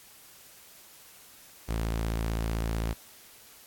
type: tone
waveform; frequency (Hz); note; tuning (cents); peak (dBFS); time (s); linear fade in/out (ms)
sawtooth; 55.7; A1; +22; -24; 1.68-2.94; 20
effects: white hiss -53 dBFS RMS until 3.66 s + AAC 64 kbps